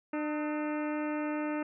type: harmonic tone with a mistuned harmonic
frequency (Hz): 300.4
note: D4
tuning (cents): +39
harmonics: 1 / 2 / 3 / 4 / 5 / 6 / 7 / 8 / 9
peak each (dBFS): -32 / -38 / -42 / -44 / -46 / -48 / -49 / -50 / -51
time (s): 0.13-1.63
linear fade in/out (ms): 5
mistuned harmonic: 4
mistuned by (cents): +83
effects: none